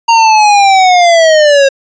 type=linear sweep; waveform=square; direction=down; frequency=931 to 539 Hz; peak=-4 dBFS; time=0.08-1.69 s; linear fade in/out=10 ms; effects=resampled to 16000 Hz